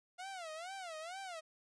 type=tone with vibrato; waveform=sawtooth; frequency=698.5 Hz; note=F5; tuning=in tune; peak=-40 dBFS; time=0.18-1.41 s; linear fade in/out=20 ms; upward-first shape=sine; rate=2.2 Hz; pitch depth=200 cents each way; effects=resampled to 22050 Hz